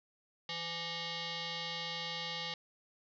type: tone with frequency modulation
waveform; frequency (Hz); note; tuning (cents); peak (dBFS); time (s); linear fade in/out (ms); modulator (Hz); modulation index
sine; 509; C5; -48; -37; 0.49-2.54; 2; 674; 6.3
effects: none